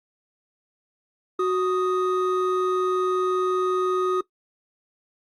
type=tone pair together; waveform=triangle; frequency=370 / 1244.5 Hz; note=F#4 / D#6; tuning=0 / 0 cents; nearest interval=octave + major sixth; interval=2100 cents; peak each=-19 / -24 dBFS; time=1.39-4.21 s; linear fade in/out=5 ms; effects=noise-tail reverb RT60 0.1 s tail -19 dB re dry + Opus 48 kbps